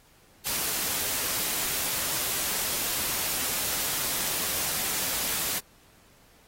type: noise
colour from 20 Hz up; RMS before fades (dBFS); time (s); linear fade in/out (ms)
white; -29; 0.45-5.6; 20
effects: pink hiss -59 dBFS RMS until 6.47 s + AAC 48 kbps